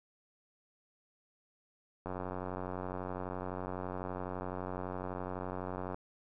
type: click train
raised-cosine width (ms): 1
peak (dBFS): -25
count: 358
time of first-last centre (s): 2.06-5.945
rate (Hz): 91.9
effects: none